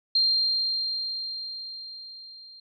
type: tone with level ramp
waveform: sine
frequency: 4186 Hz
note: C8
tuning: in tune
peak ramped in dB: -18 to -45 dBFS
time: 0.15-2.6 s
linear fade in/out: 5 ms
effects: none